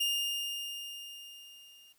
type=tone with level ramp; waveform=40% pulse; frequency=2824 Hz; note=F7; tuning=19 cents sharp; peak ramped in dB=-26 to -55 dBFS; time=0-1.93 s; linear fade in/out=10 ms; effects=white hiss -70 dBFS RMS until 1.98 s